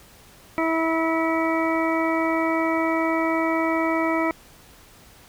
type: harmonic tone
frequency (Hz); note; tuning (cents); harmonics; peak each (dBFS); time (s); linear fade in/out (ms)
325.1; E4; -24; 1 / 2 / 3 / 4 / 6 / 7; -23 / -26 / -28 / -29 / -31 / -31; 0.58-4.31; 0
effects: pink hiss -50 dBFS RMS until 5.28 s